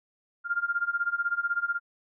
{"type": "tone with tremolo", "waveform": "sine", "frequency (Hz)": 1400, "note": "F6", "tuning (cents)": 4, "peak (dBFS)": -22, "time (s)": [0.44, 1.8], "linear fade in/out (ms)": 50, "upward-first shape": "sine", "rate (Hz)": 16, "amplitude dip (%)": 90, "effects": []}